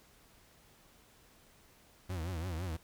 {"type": "tone with vibrato", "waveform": "40% pulse", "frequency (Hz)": 86.1, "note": "F2", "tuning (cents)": -24, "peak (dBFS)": -35, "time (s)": [2.09, 2.77], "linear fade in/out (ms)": 10, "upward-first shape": "triangle", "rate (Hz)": 5.9, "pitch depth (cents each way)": 190, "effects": ["pink hiss -63 dBFS RMS until 2.83 s"]}